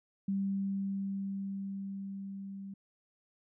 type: tone with level ramp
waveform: sine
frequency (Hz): 196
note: G3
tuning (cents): 0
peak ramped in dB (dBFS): -29 to -41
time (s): 0.28-2.74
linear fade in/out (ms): 5
effects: none